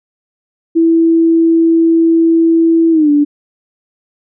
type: tone with pitch glide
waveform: sine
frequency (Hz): 329.6 to 291.9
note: E4 to D4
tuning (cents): 0 to -10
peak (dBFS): -6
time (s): 0.75-3.25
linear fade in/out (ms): 20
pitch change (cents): -210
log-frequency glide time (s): 2.91-3.1
effects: none